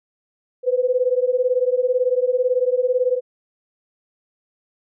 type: beating tone pair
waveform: sine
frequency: 493.9 / 511.9 Hz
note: B4 / C5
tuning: 0 / -38 cents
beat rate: 18 Hz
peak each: -19 dBFS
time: 0.63-3.21 s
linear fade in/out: 50 ms
effects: none